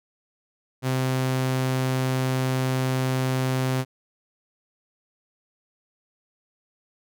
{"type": "tone", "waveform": "sawtooth", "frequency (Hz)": 130, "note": "C3", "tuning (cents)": -11, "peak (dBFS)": -18, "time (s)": [0.82, 3.85], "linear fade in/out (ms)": 50, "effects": []}